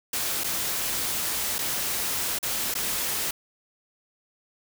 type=noise with dropouts; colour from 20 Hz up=white; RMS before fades=-28 dBFS; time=0.13-3.31 s; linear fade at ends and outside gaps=5 ms; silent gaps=0.437-0.442 / 1.584-1.588 / 2.388-2.428 / 2.741-2.751 s; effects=none